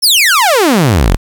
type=exponential sweep; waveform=sawtooth; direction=down; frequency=5560 to 34.52 Hz; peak=-3 dBFS; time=0.02-1.17 s; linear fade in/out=20 ms; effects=7-bit